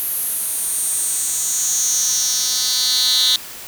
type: tone with high-pass filter sweep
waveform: 10% pulse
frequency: 252.6 Hz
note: B3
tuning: 39 cents sharp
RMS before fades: -19 dBFS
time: 0-3.36 s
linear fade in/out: 0 ms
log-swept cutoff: 12000 to 3800 Hz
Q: 4.7
effects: white hiss -34 dBFS RMS until 3.67 s